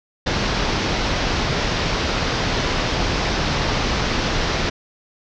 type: low-pass noise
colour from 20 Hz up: pink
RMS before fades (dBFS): -21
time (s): 0.26-4.7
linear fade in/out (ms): 10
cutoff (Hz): 5800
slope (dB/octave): 48
effects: none